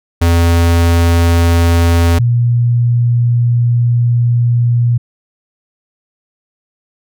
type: tone pair in turn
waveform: square / sine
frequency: 84.8 / 119.63 Hz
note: E2 / A#2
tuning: +50 / +45 cents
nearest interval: tritone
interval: 595 cents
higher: second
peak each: -8 dBFS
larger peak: neither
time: 0.21-2.19 / 2.19-4.98 s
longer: second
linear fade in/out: 10 ms
effects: none